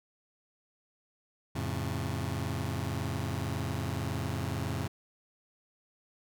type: chord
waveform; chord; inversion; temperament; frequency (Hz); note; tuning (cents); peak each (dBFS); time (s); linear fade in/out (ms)
sawtooth; F augmented; none; just; 87.31 / 109.13 / 136.42; F2 / A2 / C#3; 0 / -14 / -27; -32; 1.55-4.88; 10
effects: none